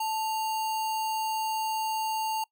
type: tone with sample-and-hold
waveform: sine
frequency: 880 Hz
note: A5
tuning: in tune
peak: -27 dBFS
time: 0-2.44 s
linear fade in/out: 5 ms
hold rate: 3675 Hz
effects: noise-tail reverb RT60 0.1 s tail -23 dB re dry